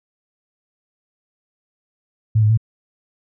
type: tone with pitch steps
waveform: sine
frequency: 109.6 / 106.5 / 111.8 Hz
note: A2 / G#2 / A2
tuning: -6 / +44 / +28 cents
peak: -11 dBFS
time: 2.35-2.575 s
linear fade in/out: 10 ms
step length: 75 ms
effects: none